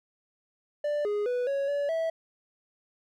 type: tone with pitch steps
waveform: triangle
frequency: 589 / 414.5 / 493 / 555 / 572 / 653 Hz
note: D5 / G#4 / B4 / C#5 / D5 / E5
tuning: +5 / -3 / -3 / +2 / -46 / -17 cents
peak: -24 dBFS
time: 0.84-2.1 s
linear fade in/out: 5 ms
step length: 210 ms
effects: none